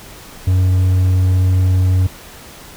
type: tone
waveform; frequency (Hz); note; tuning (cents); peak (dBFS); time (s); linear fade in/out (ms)
triangle; 92.5; F#2; 0; -8; 0.47-2.07; 5
effects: pink hiss -37 dBFS RMS until 2.76 s